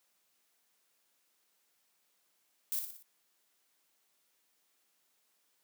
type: noise with echo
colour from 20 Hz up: violet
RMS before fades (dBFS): -34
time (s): 2.72-2.79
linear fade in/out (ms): 0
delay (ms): 59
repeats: 4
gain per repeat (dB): -6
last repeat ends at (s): 3.026
effects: white hiss -75 dBFS RMS until 5.63 s + high-pass 200 Hz 12 dB/octave